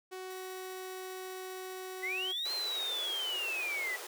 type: tone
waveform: sawtooth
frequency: 373 Hz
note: F#4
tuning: 14 cents sharp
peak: -37 dBFS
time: 0.11-2.33 s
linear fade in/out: 20 ms
type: tone with tremolo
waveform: 5% pulse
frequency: 1905 Hz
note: A#6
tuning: 37 cents sharp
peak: -39 dBFS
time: 0.3-2.63 s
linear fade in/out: 5 ms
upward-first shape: sine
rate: 15 Hz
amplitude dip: 25%
type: linear two-way sweep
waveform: sine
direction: up then down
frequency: 1927 to 4200 to 1927 Hz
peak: -33 dBFS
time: 2.02-3.97 s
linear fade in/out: 20 ms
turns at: 2.52 s
type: high-pass noise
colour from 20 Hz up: pink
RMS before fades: -44 dBFS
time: 2.45-4.07 s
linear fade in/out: 5 ms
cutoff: 340 Hz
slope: 96 dB/octave
effects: none